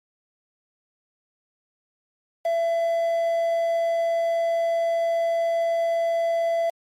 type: tone with quantisation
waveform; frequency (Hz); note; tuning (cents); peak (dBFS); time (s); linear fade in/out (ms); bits
triangle; 670; E5; +28; -18; 2.45-6.7; 5; 7
effects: MP3 64 kbps